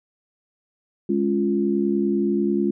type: chord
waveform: sine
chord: Db major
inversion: second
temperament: equal with one note detuned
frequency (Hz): 207.7 / 277.2 / 348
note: Ab3 / Db4 / F4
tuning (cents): 0 / 0 / -6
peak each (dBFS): -22 / -25 / -22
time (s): 1.09-2.71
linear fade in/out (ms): 5
effects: none